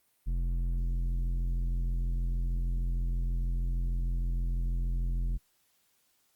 sine tone with tanh clipping, 43.2 Hz, F1, 18 cents flat, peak -29 dBFS, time 0.26-5.38 s, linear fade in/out 20 ms, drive 10 dB, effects white hiss -71 dBFS RMS until 6.35 s + Opus 32 kbps

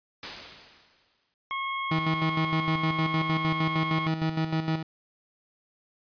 white noise with exponential decay, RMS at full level -33 dBFS, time 0.23-1.34 s, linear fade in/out 1 ms, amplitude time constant 240 ms
25% pulse tone, 1087 Hz, C#6, 34 cents flat, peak -25 dBFS, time 1.51-4.07 s, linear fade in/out 0 ms
30% pulse tone with tremolo, 159.9 Hz, D#3, 48 cents sharp, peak -21 dBFS, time 1.91-4.83 s, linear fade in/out 5 ms, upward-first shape square, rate 6.5 Hz, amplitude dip 60%
effects resampled to 11025 Hz

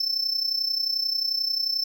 triangle tone with amplitude modulation, 5300 Hz, E8, 9 cents sharp, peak -19 dBFS, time 0-1.84 s, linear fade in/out 5 ms, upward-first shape sine, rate 31.3 Hz, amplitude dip 70%, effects none

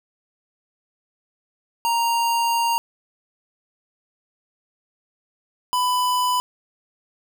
square tone pair in turn, 932.3 / 996.4 Hz, A#5 / B5, 0 / +15 cents, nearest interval minor second, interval 115 cents, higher second, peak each -19 dBFS, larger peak neither, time 1.85-2.78 / 5.73-6.4 s, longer first, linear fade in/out 0 ms, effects none

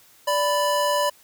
square tone pair together, 583.7 / 993 Hz, D5 / B5, -11 / +9 cents, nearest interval major sixth, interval 920 cents, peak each -23 dBFS, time 0.27-1.1 s, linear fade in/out 10 ms, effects white hiss -54 dBFS RMS until 1.23 s

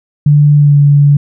sine tone with pitch glide, 146.83 to 143.81 Hz, D3 to D3, 0 to -36 cents, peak -3 dBFS, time 0.26-1.17 s, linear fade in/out 5 ms, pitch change -36 cents, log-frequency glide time 0.56-0.76 s, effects none

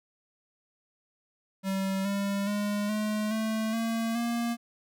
square tone with pitch steps, 192.8 / 199.25 / 205.9 / 212.8 / 219.9 / 227.3 / 234.9 Hz, G3 / G3 / G#3 / G#3 / A3 / A#3 / A#3, -28 / +28 / -15 / +42 / -1 / -43 / +13 cents, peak -28 dBFS, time 1.63-4.57 s, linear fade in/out 50 ms, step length 420 ms, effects none

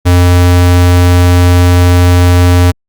square tone, 88.7 Hz, F2, 27 cents sharp, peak -4 dBFS, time 0.05-2.72 s, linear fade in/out 20 ms, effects Opus 48 kbps

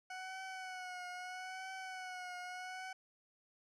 20% pulse tone with vibrato, 740 Hz, F#5, in tune, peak -39 dBFS, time 0.1-2.93 s, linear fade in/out 5 ms, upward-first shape triangle, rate 0.77 Hz, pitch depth 51 cents each way, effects low-pass 7000 Hz 12 dB/octave

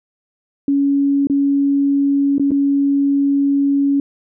sine tone with dropouts, 280 Hz, C#4, 18 cents sharp, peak -12 dBFS, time 0.68-4 s, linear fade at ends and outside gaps 2 ms, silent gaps 1.271-1.298 / 2.382-2.396 / 2.508-2.516 s, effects none

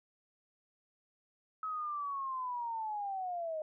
sine linear sweep, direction down, 1286 to 612 Hz, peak -35 dBFS, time 1.63-3.62 s, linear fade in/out 2 ms, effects none

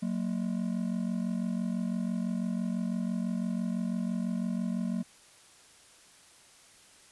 triangle ring-modulated tone, 207.7 Hz, G#3, in tune, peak -24 dBFS, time 0.02-5.03 s, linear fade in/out 10 ms, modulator 23 Hz, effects white hiss -57 dBFS RMS until 7.11 s + resampled to 24000 Hz

